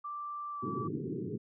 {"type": "tone with pitch glide", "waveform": "sine", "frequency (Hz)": [1174.7, 1154.5], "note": ["D6", "D6"], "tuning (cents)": [0, -30], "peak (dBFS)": -37, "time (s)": [0.04, 0.88], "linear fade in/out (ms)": 10, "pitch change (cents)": -30, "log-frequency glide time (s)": [0.51, 0.64]}
{"type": "band-pass noise", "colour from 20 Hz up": "white", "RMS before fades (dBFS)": -37, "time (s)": [0.62, 1.38], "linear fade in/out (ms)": 20, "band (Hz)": [100, 430], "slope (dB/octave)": 96}
{"effects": []}